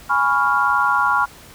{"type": "chord", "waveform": "sine", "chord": "C# dominant seventh", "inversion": "second", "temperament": "equal", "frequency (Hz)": [830.6, 987.8, 1108.7, 1396.9], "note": ["G#5", "B5", "C#6", "E#6"], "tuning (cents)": [0, 0, 0, 0], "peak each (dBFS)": [-22, -21, -20, -18], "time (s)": [0.09, 1.26], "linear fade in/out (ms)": 20, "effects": ["pink hiss -43 dBFS RMS until 1.54 s"]}